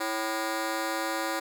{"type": "ring-modulated tone", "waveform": "15% pulse", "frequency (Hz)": 440, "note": "A4", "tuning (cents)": 0, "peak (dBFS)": -19, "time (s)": [0, 1.4], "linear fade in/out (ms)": 10, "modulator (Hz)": 111, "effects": []}